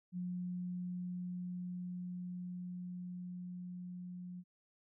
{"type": "tone with level ramp", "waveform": "sine", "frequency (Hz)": 179.3, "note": "F3", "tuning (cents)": 46, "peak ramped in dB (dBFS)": [-37, -44], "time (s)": [0.12, 4.44], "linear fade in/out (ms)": 50, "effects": []}